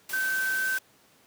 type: tone in noise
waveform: sine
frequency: 1543 Hz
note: G6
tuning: 28 cents flat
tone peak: -25 dBFS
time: 0.13-0.78 s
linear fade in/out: 5 ms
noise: white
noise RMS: -37 dBFS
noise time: 0.09-0.79 s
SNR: +9 dB
effects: pink hiss -60 dBFS RMS until 1.26 s + high-pass 150 Hz 12 dB/octave